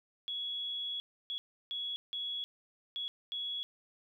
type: tone bursts at uneven times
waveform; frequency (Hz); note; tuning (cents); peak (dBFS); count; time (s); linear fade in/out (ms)
sine; 3359; G#7; +19; -35; 6; 0.28-1 / 1.3-1.38 / 1.71-1.96 / 2.13-2.44 / 2.96-3.08 / 3.32-3.63; 0
effects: 12-bit